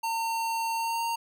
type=tone with pitch glide; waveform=square; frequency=910 to 923.8 Hz; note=A#5 to A#5; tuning=-42 to -16 cents; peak=-28 dBFS; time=0.03-1.16 s; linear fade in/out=10 ms; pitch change=+26 cents; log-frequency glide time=0.76-1.04 s; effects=none